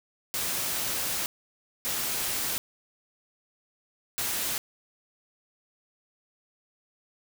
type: noise bursts at uneven times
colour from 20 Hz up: white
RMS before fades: -30 dBFS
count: 3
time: 0.34-1.26 / 1.85-2.58 / 4.18-4.58 s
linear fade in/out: 0 ms
effects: none